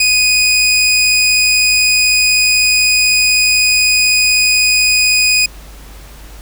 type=tone; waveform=20% pulse; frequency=2489 Hz; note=D#7; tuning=in tune; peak=-4 dBFS; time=0-5.46 s; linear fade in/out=5 ms; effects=added 50 Hz sine -33 dBFS peak until 6.41 s + pink hiss -39 dBFS RMS until 6.41 s